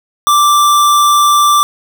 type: tone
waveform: square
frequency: 1174.7 Hz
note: D6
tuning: in tune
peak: -7 dBFS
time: 0.27-1.63 s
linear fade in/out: 0 ms
effects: 7-bit